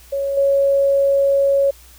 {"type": "tone with level steps", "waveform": "sine", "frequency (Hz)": 554.4, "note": "C#5", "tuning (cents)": 0, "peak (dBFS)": [-18, -12], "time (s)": [0.12, 1.71], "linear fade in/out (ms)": 10, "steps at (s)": 0.37, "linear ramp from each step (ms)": 5, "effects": ["added 60 Hz sine -45 dBFS peak until 1.98 s", "white hiss -47 dBFS RMS until 1.98 s"]}